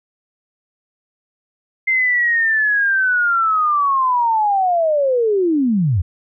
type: linear sweep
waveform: sine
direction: down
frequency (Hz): 2093 to 76.1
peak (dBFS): -13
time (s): 1.87-6.02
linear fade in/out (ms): 10
effects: none